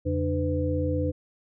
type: tone cluster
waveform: sine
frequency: 85.2 / 140.9 / 299.8 / 502 Hz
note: F2 / C#3 / D4 / B4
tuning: -42 / +29 / +36 / +28 cents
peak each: -27 / -33 / -29 / -29 dBFS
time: 0.05-1.12 s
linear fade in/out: 20 ms
effects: none